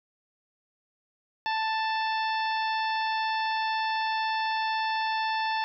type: harmonic tone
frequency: 882 Hz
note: A5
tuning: 4 cents sharp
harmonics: 1 / 2 / 3 / 4 / 5 / 6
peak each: -27 / -33 / -37 / -39 / -41 / -43 dBFS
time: 1.46-5.64 s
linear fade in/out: 0 ms
effects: none